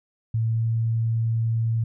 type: tone with pitch glide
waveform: sine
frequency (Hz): 112.9 to 113.75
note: A2 to A#2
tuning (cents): +45 to -42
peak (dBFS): -20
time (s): 0.34-1.84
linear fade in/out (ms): 5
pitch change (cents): +13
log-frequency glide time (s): 0.52-0.61
effects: none